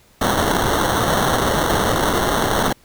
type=noise with sample-and-hold; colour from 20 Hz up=violet; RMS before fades=-18 dBFS; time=0.21-2.73 s; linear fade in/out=5 ms; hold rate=2450 Hz; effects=pink hiss -53 dBFS RMS until 2.84 s